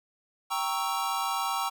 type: chord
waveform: square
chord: G diminished seventh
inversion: none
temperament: equal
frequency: 784 / 932.3 / 1108.7 / 1318.5 Hz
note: G5 / Bb5 / Db6 / Fb6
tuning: 0 / 0 / 0 / 0 cents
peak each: -34 dBFS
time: 0.5-1.7 s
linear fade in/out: 20 ms
effects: none